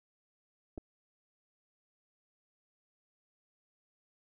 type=clicks; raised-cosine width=2 ms; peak=-30 dBFS; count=2; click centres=0.777 / 0.78 s; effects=none